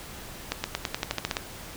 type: accelerating click train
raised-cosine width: 0.2 ms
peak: -9 dBFS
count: 11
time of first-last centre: 0.52-1.368 s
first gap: 120 ms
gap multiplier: 0.92
effects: pink hiss -42 dBFS RMS until 1.76 s